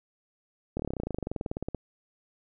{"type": "slowing click train", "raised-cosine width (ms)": 2, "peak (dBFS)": -18, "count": 25, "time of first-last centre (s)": [0.77, 1.747], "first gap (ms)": 25, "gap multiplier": 1.04, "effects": []}